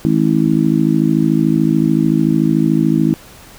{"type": "harmonic tone", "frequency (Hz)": 53.6, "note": "A1", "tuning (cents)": -45, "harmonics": [3, 4, 5, 6], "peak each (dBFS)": [-16, -16, -16, -16], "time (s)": [0.05, 3.14], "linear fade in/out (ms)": 0, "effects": ["pink hiss -40 dBFS RMS until 3.58 s"]}